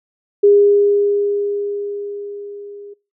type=tone with level ramp; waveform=sine; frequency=407 Hz; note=G#4; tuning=35 cents flat; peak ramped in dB=-6 to -33 dBFS; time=0.43-2.94 s; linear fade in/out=10 ms; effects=noise-tail reverb RT60 0.3 s tail -24 dB re dry